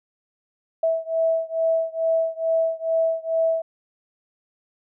sine beating tone pair, 652 / 654.3 Hz, E5 / E5, -19 / -13 cents, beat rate 2.3 Hz, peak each -22 / -23 dBFS, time 0.83-3.62 s, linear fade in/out 5 ms, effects none

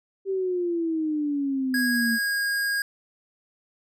sine exponential sweep, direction down, 392 to 225.3 Hz, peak -23 dBFS, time 0.25-2.19 s, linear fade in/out 50 ms
square tone with pitch glide, 1649 to 1631 Hz, G#6 to G#6, -13 to -32 cents, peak -24 dBFS, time 1.74-2.82 s, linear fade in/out 2 ms, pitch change -19 cents, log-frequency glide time 1.95-2.43 s
effects none

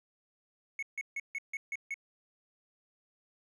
triangle tone bursts, 2200 Hz, C#7, 14 cents flat, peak -32 dBFS, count 7, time 0.79-1.942 s, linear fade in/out 2 ms, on 36 ms, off 150 ms, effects resampled to 24000 Hz

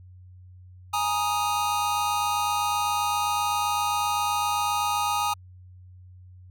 square chord, Ab suspended second, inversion none, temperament equal with one note detuned, 830.6 / 938.3 / 1244.5 Hz, Ab5 / Bb5 / Eb6, 0 / +11 / 0 cents, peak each -28 / -30 / -28 dBFS, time 0.93-5.34 s, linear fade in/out 10 ms, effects added 91 Hz sine -45 dBFS peak until 6.5 s

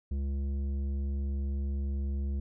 triangle tone with tanh clipping, 69.3 Hz, C#2, in tune, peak -31 dBFS, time 0.11-2.4 s, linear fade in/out 5 ms, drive 14 dB, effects none

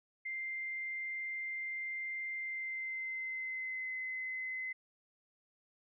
sine tone with pitch glide, 2093 to 2044 Hz, C7 to C7, 0 to -41 cents, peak -37 dBFS, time 0.25-4.73 s, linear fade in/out 10 ms, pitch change -41 cents, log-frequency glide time 2.36-3.93 s, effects none

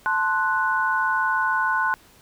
sine chord, F# diminished, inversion first, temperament equal, 880 / 1046.5 / 1480 Hz, A5 / C6 / F#6, 0 / 0 / 0 cents, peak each -26 / -24 / -22 dBFS, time 0.06-1.94 s, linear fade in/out 0 ms, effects pink hiss -53 dBFS RMS until 2.21 s

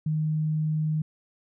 sine tone, 155 Hz, D#3, 6 cents flat, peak -23 dBFS, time 0.06-1.02 s, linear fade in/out 5 ms, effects none

